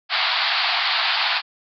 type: band-pass noise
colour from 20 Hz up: white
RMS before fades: -21 dBFS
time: 0.09-1.42 s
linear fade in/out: 50 ms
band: 670 to 4700 Hz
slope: 96 dB/octave
effects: none